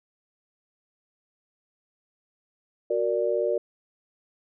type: chord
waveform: sine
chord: Gb augmented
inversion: none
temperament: equal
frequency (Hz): 370 / 466.2 / 587.3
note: Gb4 / Bb4 / D5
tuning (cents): 0 / 0 / 0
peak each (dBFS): -28 / -26 / -26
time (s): 2.9-3.58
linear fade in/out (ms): 5
effects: none